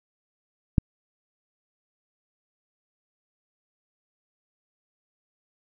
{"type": "click", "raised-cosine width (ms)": 5, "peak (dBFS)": -5, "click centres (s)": 0.782, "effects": []}